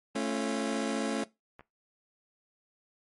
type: chord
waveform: 25% pulse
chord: A augmented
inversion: none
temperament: just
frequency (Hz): 220 / 275 / 343.8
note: A3 / C#4 / E#4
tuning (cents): 0 / -14 / -27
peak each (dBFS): -29 / -29 / -34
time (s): 0.15-1.24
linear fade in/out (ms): 5
type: clicks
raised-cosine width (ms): 0.5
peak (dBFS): -33 / -36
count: 2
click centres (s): 1.594 / 1.608
effects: noise-tail reverb RT60 0.2 s tail -19 dB re dry + MP3 48 kbps